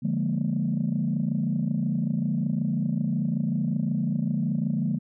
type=chord; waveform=sine; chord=Bb dominant seventh; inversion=first; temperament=equal; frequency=146.83 / 174.61 / 207.7 / 233.1 Hz; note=D3 / F3 / Ab3 / Bb3; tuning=0 / 0 / 0 / 0 cents; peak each=-28 dBFS; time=0.02-4.99 s; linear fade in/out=20 ms; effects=tanh soft clip ceiling -16 dBFS

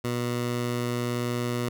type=tone; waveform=15% pulse; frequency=121.2 Hz; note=B2; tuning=32 cents flat; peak=-20 dBFS; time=0.04-1.69 s; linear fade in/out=5 ms; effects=none

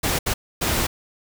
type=noise bursts at uneven times; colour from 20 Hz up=pink; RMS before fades=-22 dBFS; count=3; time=0.03-0.19 / 0.26-0.34 / 0.61-0.87 s; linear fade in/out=10 ms; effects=none

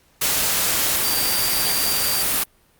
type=tone in noise; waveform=sine; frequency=4699 Hz; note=D8; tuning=in tune; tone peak=-24 dBFS; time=1.04-2.23 s; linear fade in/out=10 ms; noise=white; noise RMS=-20 dBFS; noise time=0.21-2.44 s; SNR=-7 dB; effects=pink hiss -58 dBFS RMS until 2.79 s + Opus 48 kbps

